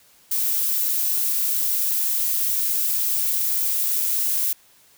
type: noise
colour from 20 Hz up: violet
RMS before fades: -22 dBFS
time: 0.31-4.53 s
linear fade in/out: 5 ms
effects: white hiss -55 dBFS RMS until 4.97 s